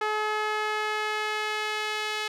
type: tone with band-pass filter sweep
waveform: sawtooth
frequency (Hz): 427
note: G#4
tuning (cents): +48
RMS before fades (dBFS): -29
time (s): 0.01-2.28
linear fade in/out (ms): 5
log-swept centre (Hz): 1300 to 2900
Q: 0.98
effects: none